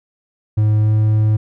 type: tone with pitch glide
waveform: triangle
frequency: 106.9 to 107.77 Hz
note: A2 to A2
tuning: -49 to -35 cents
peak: -9 dBFS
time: 0.57-1.37 s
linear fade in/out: 10 ms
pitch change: +14 cents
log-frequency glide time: 0.8-0.91 s
effects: none